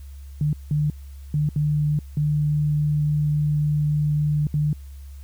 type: tone bursts at uneven times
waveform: sine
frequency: 149.4 Hz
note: D3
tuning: 30 cents sharp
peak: -18 dBFS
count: 6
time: 0.41-0.53 / 0.71-0.9 / 1.34-1.49 / 1.56-1.99 / 2.17-4.47 / 4.54-4.73 s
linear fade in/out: 2 ms
effects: added 69 Hz sine -36 dBFS peak until 5.23 s + white hiss -57 dBFS RMS until 5.23 s